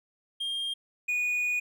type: tone pair in turn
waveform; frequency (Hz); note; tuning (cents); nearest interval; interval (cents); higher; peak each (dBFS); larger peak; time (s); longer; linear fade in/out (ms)
triangle; 3213 / 2462; G7 / D#7; +42 / -19; perfect fourth; 461; first; -28 / -24; second; 0.4-0.74 / 1.08-1.6; second; 10
effects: none